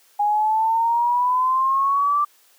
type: exponential sweep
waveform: sine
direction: up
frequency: 821 to 1179 Hz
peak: -16 dBFS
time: 0.19-2.25 s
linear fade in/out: 10 ms
effects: white hiss -56 dBFS RMS until 2.58 s + high-pass 400 Hz 12 dB/octave